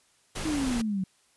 pink noise, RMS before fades -34 dBFS, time 0.35-0.82 s, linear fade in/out 10 ms
sine exponential sweep, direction down, 320 to 183.1 Hz, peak -26 dBFS, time 0.45-1.04 s, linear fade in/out 5 ms
effects white hiss -65 dBFS RMS until 1.36 s + resampled to 24000 Hz

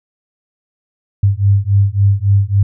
sine beating tone pair, 98 / 101.6 Hz, G2 / G#2, 0 / -38 cents, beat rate 3.6 Hz, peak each -12 dBFS, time 1.23-2.63 s, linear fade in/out 5 ms, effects none

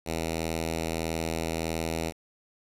5% pulse tone with notch filter, 81.6 Hz, E2, 17 cents flat, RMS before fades -31 dBFS, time 0.05-2.13 s, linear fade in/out 50 ms, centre 1100 Hz, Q 1.5, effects resampled to 32000 Hz + 8-bit

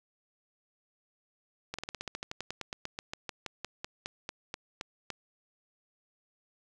slowing click train, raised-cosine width 0.2 ms, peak -19 dBFS, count 26, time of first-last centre 1.74-5.103 s, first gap 46 ms, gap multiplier 1.08, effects none

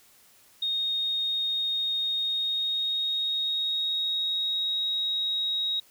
sine tone with pitch glide, 3713 to 3791 Hz, A#7 to A#7, -8 to +28 cents, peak -25 dBFS, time 0.62-5.8 s, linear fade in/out 5 ms, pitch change +36 cents, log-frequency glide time 2.12-4.84 s, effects white hiss -58 dBFS RMS until 5.9 s

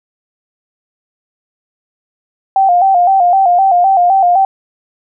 sine tone with vibrato, 740 Hz, F#5, in tune, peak -6 dBFS, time 2.56-4.45 s, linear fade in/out 2 ms, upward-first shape square, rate 3.9 Hz, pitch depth 80 cents each way, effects none

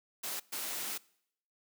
white noise bursts at uneven times, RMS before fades -38 dBFS, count 2, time 0.23-0.4 / 0.52-0.98 s, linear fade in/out 10 ms, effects noise-tail reverb RT60 0.7 s tail -23 dB re dry + high-pass 200 Hz 12 dB/octave

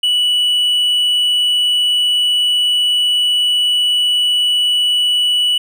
triangle tone, 2952 Hz, F#7, 5 cents flat, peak -10 dBFS, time 0.03-5.58 s, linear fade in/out 5 ms, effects none

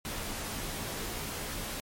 pink noise with comb filter, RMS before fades -37 dBFS, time 0.05-1.8 s, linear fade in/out 0 ms, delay 16 ms, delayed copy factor -0.55, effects MP3 64 kbps

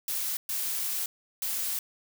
blue noise bursts at uneven times, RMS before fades -31 dBFS, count 3, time 0.08-0.37 / 0.49-1.06 / 1.42-1.79 s, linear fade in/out 2 ms, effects none

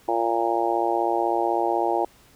harmonic tone, 116 Hz, A#2, 8 cents flat, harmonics 3 / 4 / 5 / 6 / 7 / 8, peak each -26 / -30 / -29 / -27 / -25 / -30 dBFS, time 0.08-2.05 s, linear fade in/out 5 ms, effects pink hiss -55 dBFS RMS until 2.35 s

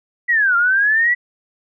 sine linear two-way sweep, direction down then up, 1974 to 1374 to 1974 Hz, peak -12 dBFS, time 0.28-1.15 s, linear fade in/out 20 ms, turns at 0.56 s, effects none

